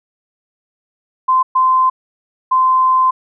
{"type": "tone bursts at uneven times", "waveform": "sine", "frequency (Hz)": 1035, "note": "C6", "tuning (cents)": -19, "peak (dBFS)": -9, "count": 3, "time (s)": [[1.28, 1.43], [1.55, 1.9], [2.51, 3.11]], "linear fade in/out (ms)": 10, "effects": []}